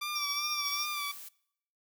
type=tone with vibrato; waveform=15% pulse; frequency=1174 Hz; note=D6; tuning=1 cent flat; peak=-27 dBFS; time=0.01-1.12 s; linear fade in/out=10 ms; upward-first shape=sine; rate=2.6 Hz; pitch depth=41 cents each way
type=tone with tremolo; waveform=triangle; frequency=5580 Hz; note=F8; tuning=2 cents flat; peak=-30 dBFS; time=0.15-0.86 s; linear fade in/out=10 ms; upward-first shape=sine; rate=14 Hz; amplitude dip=65%
type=noise; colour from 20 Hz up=blue; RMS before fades=-46 dBFS; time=0.65-1.29 s; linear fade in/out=10 ms
effects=noise-tail reverb RT60 0.7 s tail -22 dB re dry